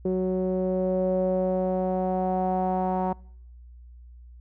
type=tone with low-pass filter sweep; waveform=sawtooth; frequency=185.4 Hz; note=F#3; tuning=4 cents sharp; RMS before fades=-25 dBFS; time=0.05-3.13 s; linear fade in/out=5 ms; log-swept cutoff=440 to 850 Hz; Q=5.1; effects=noise-tail reverb RT60 0.7 s tail -26 dB re dry + added 60 Hz sine -44 dBFS peak until 4.4 s